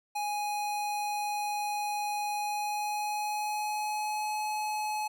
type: tone with pitch glide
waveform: square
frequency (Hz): 830.6 to 851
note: G#5 to G#5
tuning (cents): 0 to +42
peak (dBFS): -31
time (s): 0.15-5.08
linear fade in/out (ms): 10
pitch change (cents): +42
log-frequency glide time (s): 2.34-4.4
effects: none